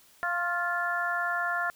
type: harmonic tone with a mistuned harmonic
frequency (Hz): 348.5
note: F4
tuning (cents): -4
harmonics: 2 / 3 / 4 / 5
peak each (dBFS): -33 / -35 / -30 / -32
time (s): 0.23-1.7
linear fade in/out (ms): 0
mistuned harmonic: 3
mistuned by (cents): +31
effects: white hiss -59 dBFS RMS until 1.75 s